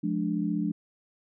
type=chord; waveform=sine; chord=D diminished; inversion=first; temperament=just; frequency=176.2 / 211.4 / 293.7 Hz; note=F3 / Ab3 / D4; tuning=+16 / +31 / 0 cents; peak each=-30 dBFS; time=0.03-0.72 s; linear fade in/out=10 ms; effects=none